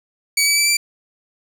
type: tone with pitch steps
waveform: 15% pulse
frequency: 2271 / 2295 / 2319 / 2343 Hz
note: C#7 / D7 / D7 / D7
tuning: +41 / -40 / -22 / -5 cents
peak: -7 dBFS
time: 0.37-0.77 s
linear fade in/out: 5 ms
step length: 100 ms
effects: none